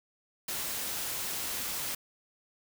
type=noise; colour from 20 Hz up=white; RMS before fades=-35 dBFS; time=0.48-1.95 s; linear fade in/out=5 ms; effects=none